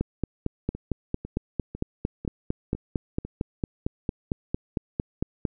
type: two click trains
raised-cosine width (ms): 3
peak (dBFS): -22 / -12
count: 6 / 25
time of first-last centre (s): 0.75-3.25 / 0.01-5.452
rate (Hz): 2 / 4.41
effects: none